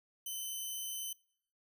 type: tone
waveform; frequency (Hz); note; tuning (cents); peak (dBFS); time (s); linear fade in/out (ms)
5% pulse; 3046; F#7; +50; -30; 0.26-1.13; 5
effects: noise-tail reverb RT60 0.7 s tail -25 dB re dry